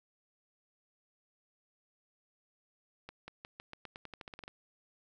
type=accelerating click train; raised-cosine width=0.3 ms; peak=-29 dBFS; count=15; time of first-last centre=3.09-4.479 s; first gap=190 ms; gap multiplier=0.89; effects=none